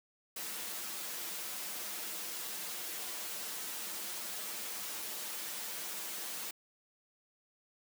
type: noise with comb filter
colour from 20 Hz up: white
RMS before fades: -41 dBFS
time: 0.36-6.51 s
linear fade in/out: 5 ms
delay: 7.4 ms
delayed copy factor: -0.7
effects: high-pass 200 Hz 12 dB/octave